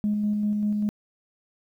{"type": "tone with tremolo", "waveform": "sine", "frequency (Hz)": 209, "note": "G#3", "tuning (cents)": 11, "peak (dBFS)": -20, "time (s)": [0.04, 0.89], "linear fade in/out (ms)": 0, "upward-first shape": "square", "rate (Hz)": 5.1, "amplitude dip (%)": 25, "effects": ["tanh soft clip ceiling -17 dBFS", "10-bit"]}